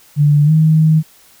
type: tone with pitch glide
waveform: sine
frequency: 146.83 to 157.37 Hz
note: D3 to D#3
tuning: 0 to +20 cents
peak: -7 dBFS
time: 0.16-1.03 s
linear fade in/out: 50 ms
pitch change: +120 cents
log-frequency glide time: 0.45-0.51 s
effects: white hiss -47 dBFS RMS until 1.4 s